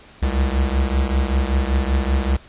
square beating tone pair, 65.3 / 70.5 Hz, C2 / C#2, -3 / +30 cents, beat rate 5.2 Hz, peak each -19 / -22 dBFS, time 0.22-2.37 s, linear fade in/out 10 ms, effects pink hiss -46 dBFS RMS until 2.48 s + resampled to 8000 Hz

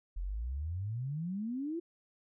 sine exponential sweep, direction up, 41.2 to 349.8 Hz, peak -34 dBFS, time 0.16-1.8 s, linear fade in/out 10 ms, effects none

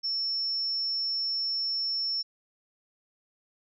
sine tone, 5400 Hz, E8, 41 cents sharp, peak -27 dBFS, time 0.03-2.23 s, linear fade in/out 20 ms, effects none

